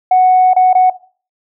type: tone with dropouts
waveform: sine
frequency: 740 Hz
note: F#5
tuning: in tune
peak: -4 dBFS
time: 0.11-0.9 s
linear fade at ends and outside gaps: 5 ms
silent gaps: 0.535-0.563 / 0.731-0.75 s
effects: noise-tail reverb RT60 0.4 s tail -17 dB re dry + tanh soft clip ceiling -2 dBFS